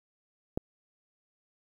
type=click; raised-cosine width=2 ms; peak=-16 dBFS; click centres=0.575 s; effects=9-bit